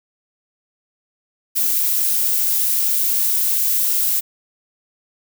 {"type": "noise", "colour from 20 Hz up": "violet", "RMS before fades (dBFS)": -18, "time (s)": [1.55, 4.21], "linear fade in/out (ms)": 20, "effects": []}